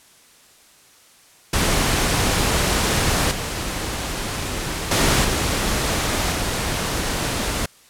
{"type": "noise with level steps", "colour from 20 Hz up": "pink", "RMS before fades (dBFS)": [-19, -26, -17, -21, -23], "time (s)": [1.53, 7.66], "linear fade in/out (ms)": 5, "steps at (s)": [3.31, 4.91, 5.24, 6.32], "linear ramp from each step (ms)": 5, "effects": ["white hiss -51 dBFS RMS until 7.89 s", "low-pass 11000 Hz 12 dB/octave"]}